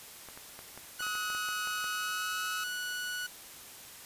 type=clicks; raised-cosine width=0.5 ms; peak=-31 dBFS; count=12; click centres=0.287 / 0.375 / 0.591 / 0.776 / 1.006 / 1.067 / 1.153 / 1.302 / 1.349 / 1.488 / 1.673 / 1.843 s
type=tone; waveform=sawtooth; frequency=1472 Hz; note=F#6; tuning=9 cents flat; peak=-31 dBFS; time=0.99-3.27 s; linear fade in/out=10 ms
type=tone with pitch glide; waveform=sawtooth; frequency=1268 to 1290.2 Hz; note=D#6 to E6; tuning=+32 to -38 cents; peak=-33 dBFS; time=1.02-2.64 s; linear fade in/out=5 ms; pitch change=+30 cents; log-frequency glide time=1.89-2.41 s
effects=white hiss -49 dBFS RMS until 4.05 s + resampled to 32000 Hz